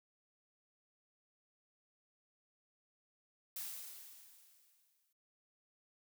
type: noise with exponential decay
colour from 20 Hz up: blue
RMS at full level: -42 dBFS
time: 3.56-5.13 s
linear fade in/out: 5 ms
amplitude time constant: 340 ms
effects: none